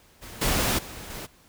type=noise with level steps; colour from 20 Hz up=pink; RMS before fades=-42 / -24 / -40 / -37 dBFS; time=0.21-1.27 s; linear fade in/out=20 ms; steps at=0.41 / 0.78 / 1.1 s; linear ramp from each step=10 ms; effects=pink hiss -57 dBFS RMS until 1.48 s